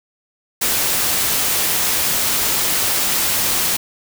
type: noise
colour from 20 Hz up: white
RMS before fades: -18 dBFS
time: 0.61-3.77 s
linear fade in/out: 10 ms
effects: none